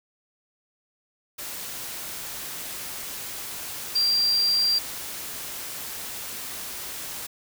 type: tone in noise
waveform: sine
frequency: 4734 Hz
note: D8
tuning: 13 cents sharp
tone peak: -19 dBFS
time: 3.95-4.79 s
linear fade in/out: 10 ms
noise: white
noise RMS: -35 dBFS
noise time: 1.38-7.27 s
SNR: +13 dB
effects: none